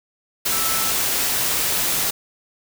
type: tone in noise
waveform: sine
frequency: 1318.5 Hz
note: E6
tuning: in tune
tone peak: -29 dBFS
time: 0.52-0.91 s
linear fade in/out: 10 ms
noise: white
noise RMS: -21 dBFS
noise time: 0.45-2.11 s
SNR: -11 dB
effects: none